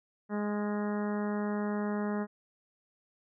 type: harmonic tone with a mistuned harmonic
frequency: 207.7 Hz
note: G#3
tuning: in tune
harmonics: 1 / 2 / 3 / 4 / 5 / 6 / 7 / 8 / 9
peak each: -31 / -37 / -41 / -43 / -45 / -47 / -48 / -49 / -50 dBFS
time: 0.29-2.27 s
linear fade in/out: 50 ms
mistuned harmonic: 7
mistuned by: -17 cents
effects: none